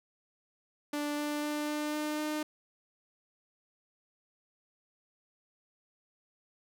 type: tone with pitch steps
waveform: sawtooth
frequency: 293.7 / 295.7 / 297.8 / 299.9 / 302 / 304.1 Hz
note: D4 / D4 / D4 / D4 / D4 / D#4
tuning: 0 / +12 / +24 / +36 / +48 / -40 cents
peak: -28 dBFS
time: 0.93-2.43 s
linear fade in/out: 5 ms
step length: 250 ms
effects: none